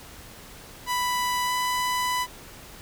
sawtooth tone with pitch glide, 990 to 996.3 Hz, B5 to B5, +4 to +15 cents, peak -20 dBFS, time 0.86-2.27 s, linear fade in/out 50 ms, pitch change +11 cents, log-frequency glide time 1.45-1.51 s, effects pink hiss -45 dBFS RMS until 2.81 s

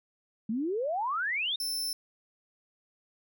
sine exponential sweep, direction up, 207.7 to 3765 Hz, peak -28 dBFS, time 0.49-1.56 s, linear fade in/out 5 ms
sawtooth tone, 5320 Hz, E8, 15 cents sharp, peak -28 dBFS, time 1.6-1.93 s, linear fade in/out 2 ms
effects none

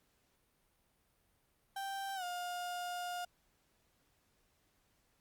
35% pulse tone with pitch glide, 784 to 710.7 Hz, G5 to F5, 0 to +30 cents, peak -37 dBFS, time 1.76-3.25 s, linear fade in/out 5 ms, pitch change -170 cents, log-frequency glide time 2.15-2.24 s, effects pink hiss -75 dBFS RMS until 5.2 s + Opus 48 kbps

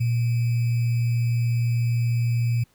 sine tone with sample-and-hold, 118.3 Hz, A#2, 26 cents sharp, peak -19 dBFS, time 0-2.64 s, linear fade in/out 10 ms, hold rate 2450 Hz, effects pink hiss -63 dBFS RMS until 2.74 s

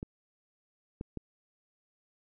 clicks, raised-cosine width 3 ms, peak -24 dBFS, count 3, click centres 0.029 / 1.011 / 1.173 s, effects none

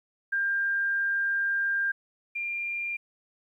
sine tone pair in turn, 1597 / 2393 Hz, G6 / D7, +32 / +32 cents, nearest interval perfect fifth, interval 700 cents, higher second, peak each -24 / -29 dBFS, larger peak first, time 0.32-1.92 / 2.35-2.97 s, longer first, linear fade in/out 10 ms, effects 11-bit

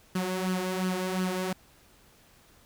sawtooth tone with flanger, 185 Hz, F#3, in tune, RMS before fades -30 dBFS, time 0.15-1.53 s, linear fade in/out 5 ms, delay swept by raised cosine 0.65 to 3.55 ms, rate 2.8 Hz, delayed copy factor +0.6, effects pink hiss -59 dBFS RMS until 2.65 s

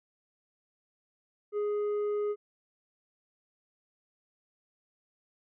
sine tone with tanh clipping, 415.3 Hz, G#4, in tune, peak -29 dBFS, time 1.52-2.36 s, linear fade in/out 50 ms, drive 5 dB, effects none

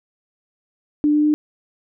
sine tone with pitch steps, 297 / 299.1 / 301.1 Hz, D4 / D4 / D4, +20 / +32 / +43 cents, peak -13 dBFS, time 1.04-1.34 s, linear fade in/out 0 ms, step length 100 ms, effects none

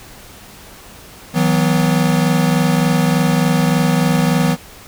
square chord, E suspended second, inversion none, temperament equal with one note detuned, 161.61 / 185 / 246.9 Hz, E3 / F#3 / B3, -34 / 0 / 0 cents, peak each -16 / -18 / -19 dBFS, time 1.33-4.57 s, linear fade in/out 50 ms, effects pink hiss -39 dBFS RMS until 4.87 s

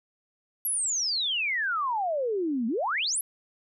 sine exponential two-way sweep, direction down then up, 11720 to 216.6 to 11720 Hz, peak -25 dBFS, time 0.65-3.21 s, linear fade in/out 2 ms, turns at 2.67 s, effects none

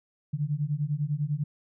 sine beating tone pair, 142.5 / 152.5 Hz, C#3 / D#3, +48 / -34 cents, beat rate 10 Hz, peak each -29 dBFS, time 0.33-1.44 s, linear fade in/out 10 ms, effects none

